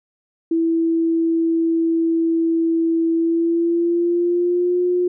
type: tone with pitch glide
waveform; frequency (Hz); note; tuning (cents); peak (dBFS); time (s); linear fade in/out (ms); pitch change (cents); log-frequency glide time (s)
sine; 329.6 to 357.4; E4 to F4; 0 to +40; -15; 0.51-5.08; 5; +140; 3.13-4.8
effects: none